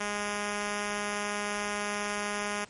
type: tone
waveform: 5% pulse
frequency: 206.2 Hz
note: G#3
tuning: 12 cents flat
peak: -19 dBFS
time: 0-2.65 s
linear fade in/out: 10 ms
effects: pink hiss -55 dBFS RMS until 2.69 s + MP3 48 kbps

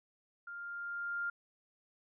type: tone with level ramp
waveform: sine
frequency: 1400 Hz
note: F6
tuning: 4 cents sharp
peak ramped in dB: -43 to -33 dBFS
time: 0.47-1.3 s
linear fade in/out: 5 ms
effects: none

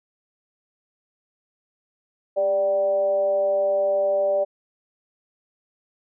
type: tone with frequency modulation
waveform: sine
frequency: 587.3 Hz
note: D5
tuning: in tune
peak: -18 dBFS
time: 2.36-4.45 s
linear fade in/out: 20 ms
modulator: 187 Hz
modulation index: 0.41
effects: none

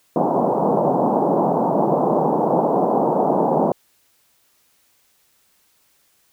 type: band-pass noise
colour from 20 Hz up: white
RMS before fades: -18 dBFS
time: 0.16-3.72 s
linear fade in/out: 2 ms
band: 150 to 910 Hz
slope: 48 dB/octave
effects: white hiss -61 dBFS RMS until 6.32 s

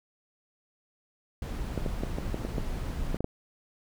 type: noise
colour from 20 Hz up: brown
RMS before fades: -33 dBFS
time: 1.42-3.17 s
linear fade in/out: 2 ms
type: clicks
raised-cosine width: 2 ms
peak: -17 dBFS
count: 10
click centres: 1.777 / 1.862 / 2.035 / 2.185 / 2.344 / 2.45 / 2.582 / 3.145 / 3.206 / 3.244 s
effects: none

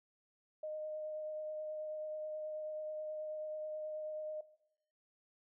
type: tone with vibrato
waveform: sine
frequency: 616 Hz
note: D#5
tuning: 17 cents flat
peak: -39 dBFS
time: 0.63-4.41 s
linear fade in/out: 5 ms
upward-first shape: triangle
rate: 9.3 Hz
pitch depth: 11 cents each way
effects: noise-tail reverb RT60 0.8 s tail -18 dB re dry

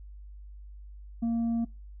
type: tone with tanh clipping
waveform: sine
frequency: 231.4 Hz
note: A#3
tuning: 13 cents flat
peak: -26 dBFS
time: 1.22-1.65 s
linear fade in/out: 10 ms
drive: 3 dB
effects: noise-tail reverb RT60 0.3 s tail -26 dB re dry + added 50 Hz sine -43 dBFS peak until 2 s

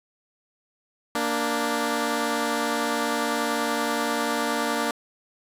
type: tone pair together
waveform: 10% pulse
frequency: 233.1 / 293.9 Hz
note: A#3 / D4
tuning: 0 / +1 cents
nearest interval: major third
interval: 401 cents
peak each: -18 dBFS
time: 1.15-4.91 s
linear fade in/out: 2 ms
effects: resampled to 32000 Hz + 9-bit

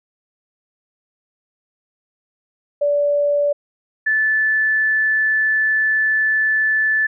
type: tone pair in turn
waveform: sine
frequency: 579 / 1746.1 Hz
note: D5 / A6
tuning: -25 / -14 cents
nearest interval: octave + perfect fifth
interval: 1911 cents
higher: second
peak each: -14 dBFS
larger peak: neither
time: 2.81-3.53 / 4.06-7.07 s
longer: second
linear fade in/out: 10 ms
effects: none

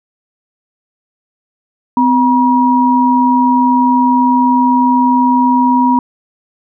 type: tone pair together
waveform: sine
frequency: 254.8 / 958 Hz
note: C4 / A#5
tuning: -46 / +47 cents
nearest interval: octave + major seventh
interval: 2293 cents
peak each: -10 dBFS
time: 1.97-5.99 s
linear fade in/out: 2 ms
effects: none

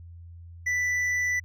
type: tone with hard clipping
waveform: sine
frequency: 1979 Hz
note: B6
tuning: 3 cents sharp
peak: -25 dBFS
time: 0.66-1.4 s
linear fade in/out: 10 ms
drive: 5 dB
effects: added 85 Hz sine -42 dBFS peak until 1.44 s

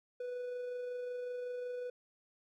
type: tone with amplitude modulation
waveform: triangle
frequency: 493.9 Hz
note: B4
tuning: in tune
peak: -35 dBFS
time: 0.2-1.9 s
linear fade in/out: 5 ms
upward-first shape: sine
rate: 25.4 Hz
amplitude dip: 25%
effects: none

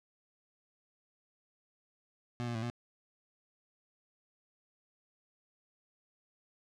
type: tone with pitch steps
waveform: 25% pulse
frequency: 120.9 / 118.9 / 111.9 / 119.8 Hz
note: B2 / A#2 / A2 / A#2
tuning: -36 / +35 / +30 / +48 cents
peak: -31 dBFS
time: 2.4-2.7 s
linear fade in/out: 0 ms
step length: 75 ms
effects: low-pass 6000 Hz 12 dB/octave

